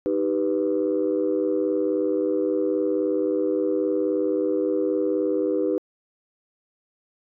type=chord; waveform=sine; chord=Eb augmented; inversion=none; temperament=equal with one note detuned; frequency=311.1 / 390.2 / 493.9 Hz; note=Eb4 / G4 / B4; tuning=0 / -8 / 0 cents; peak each=-24 dBFS; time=0.06-5.78 s; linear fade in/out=0 ms; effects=tanh soft clip ceiling -13 dBFS